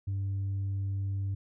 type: tone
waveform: sine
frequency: 98 Hz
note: G2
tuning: in tune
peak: -27 dBFS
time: 0.07-1.35 s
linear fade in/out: 10 ms
effects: tanh soft clip ceiling -28 dBFS